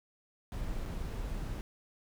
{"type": "noise with dropouts", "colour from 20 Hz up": "brown", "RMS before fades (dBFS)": -37, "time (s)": [0.52, 1.61], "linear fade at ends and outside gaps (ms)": 0, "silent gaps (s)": [0.854, 0.86], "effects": []}